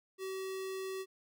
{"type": "tone with notch filter", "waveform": "square", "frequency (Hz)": 381.1, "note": "G4", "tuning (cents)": -49, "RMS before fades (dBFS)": -40, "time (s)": [0.18, 1.06], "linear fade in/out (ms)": 50, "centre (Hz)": 820, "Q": 1.3, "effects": []}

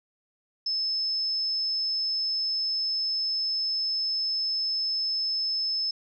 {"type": "tone", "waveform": "sine", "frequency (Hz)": 5230, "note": "E8", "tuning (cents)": -15, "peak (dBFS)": -25, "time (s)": [0.66, 5.91], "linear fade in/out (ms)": 5, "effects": []}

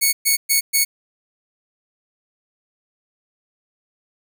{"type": "tone bursts", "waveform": "5% pulse", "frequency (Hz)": 2217, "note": "C#7", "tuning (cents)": 0, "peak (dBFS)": -4, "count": 4, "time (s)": [0.01, 0.85], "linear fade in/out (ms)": 20, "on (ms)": 120, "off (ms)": 120, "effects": []}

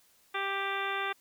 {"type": "harmonic tone", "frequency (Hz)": 393.2, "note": "G4", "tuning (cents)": 5, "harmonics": [1, 2, 3, 4, 5, 6, 7, 8, 9], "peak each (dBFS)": [-39, -38, -36, -37, -39, -40, -43, -50, -42], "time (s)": [0.34, 1.13], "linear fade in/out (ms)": 10, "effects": ["white hiss -65 dBFS RMS until 1.2 s"]}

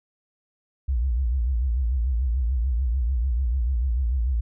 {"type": "tone with vibrato", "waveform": "sine", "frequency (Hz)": 61.74, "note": "B1", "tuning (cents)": 0, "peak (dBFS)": -20, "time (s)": [0.88, 4.41], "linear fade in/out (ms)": 10, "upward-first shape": "triangle", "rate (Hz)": 6.8, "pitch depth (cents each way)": 210, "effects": []}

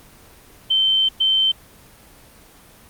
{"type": "tone bursts at uneven times", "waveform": "sine", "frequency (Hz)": 3100, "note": "G7", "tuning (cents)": -20, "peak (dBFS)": -14, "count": 2, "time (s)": [[0.7, 1.09], [1.2, 1.52]], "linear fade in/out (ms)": 10, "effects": ["pink hiss -47 dBFS RMS until 2.89 s", "Opus 24 kbps"]}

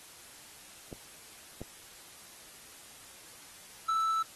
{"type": "clicks", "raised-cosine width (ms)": 2, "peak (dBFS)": -27, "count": 2, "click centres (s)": [0.928, 1.616]}
{"type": "tone", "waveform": "triangle", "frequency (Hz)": 1318.5, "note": "E6", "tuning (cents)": 0, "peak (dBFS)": -25, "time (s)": [3.88, 4.23], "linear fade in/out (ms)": 10}
{"effects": ["white hiss -52 dBFS RMS until 4.35 s", "AAC 32 kbps"]}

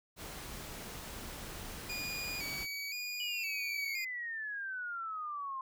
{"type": "noise", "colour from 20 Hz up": "pink", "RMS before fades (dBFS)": -45, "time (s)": [0.16, 2.67], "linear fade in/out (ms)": 50}
{"type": "tone with vibrato", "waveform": "25% pulse", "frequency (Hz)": 2355, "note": "D7", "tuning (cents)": 4, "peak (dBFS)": -34, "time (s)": [1.89, 4.05], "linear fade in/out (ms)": 10, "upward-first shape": "square", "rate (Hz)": 0.97, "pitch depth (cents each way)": 65}
{"type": "exponential sweep", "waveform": "sine", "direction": "down", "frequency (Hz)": [2954, 1046.5], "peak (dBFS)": -37, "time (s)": [3.2, 5.61], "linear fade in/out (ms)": 2}
{"effects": []}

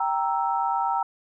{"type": "chord", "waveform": "sine", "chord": "E diminished", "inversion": "first", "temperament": "equal", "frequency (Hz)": [784, 932.3, 1318.5], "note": ["G5", "Bb5", "E6"], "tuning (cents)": [0, 0, 0], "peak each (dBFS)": [-26, -25, -29], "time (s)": [0, 1.03], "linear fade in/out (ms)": 5, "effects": []}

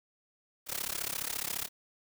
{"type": "noise with amplitude modulation", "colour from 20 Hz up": "white", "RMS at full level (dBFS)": -32, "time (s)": [0.66, 1.69], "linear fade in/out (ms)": 50, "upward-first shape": "sine", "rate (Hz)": 34.5, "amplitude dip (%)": 95, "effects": []}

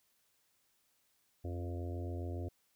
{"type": "harmonic tone with a mistuned harmonic", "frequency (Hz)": 87.31, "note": "F2", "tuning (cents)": 0, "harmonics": [1, 3, 4, 5, 6, 7, 8], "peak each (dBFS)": [-38, -47, -47, -52, -53, -53, -54], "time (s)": [1.44, 2.49], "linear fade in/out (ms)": 10, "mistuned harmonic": 3, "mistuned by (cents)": 16, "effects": ["white hiss -75 dBFS RMS until 2.75 s"]}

